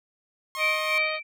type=tone; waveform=sawtooth; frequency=1075 Hz; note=C6; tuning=47 cents sharp; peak=-28 dBFS; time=0.55-0.98 s; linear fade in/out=0 ms
type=harmonic tone; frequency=622.3 Hz; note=D#5; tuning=in tune; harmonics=1 / 2 / 3 / 4 / 5 / 6 / 7; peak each=-31 / -34 / -36 / -37 / -38 / -39 / -39 dBFS; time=0.56-1.2 s; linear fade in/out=50 ms
type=tone with tremolo; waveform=sine; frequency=2337 Hz; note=D7; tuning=9 cents flat; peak=-21 dBFS; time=0.58-1.23 s; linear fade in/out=50 ms; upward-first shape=sine; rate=3.1 Hz; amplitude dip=80%
effects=none